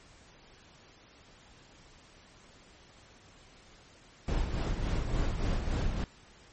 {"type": "noise with tremolo", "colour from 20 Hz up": "brown", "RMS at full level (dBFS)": -28, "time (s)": [4.28, 6.04], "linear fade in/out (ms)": 2, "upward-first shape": "sine", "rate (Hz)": 3.5, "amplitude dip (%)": 50, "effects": ["pink hiss -57 dBFS RMS until 6.52 s", "MP3 32 kbps"]}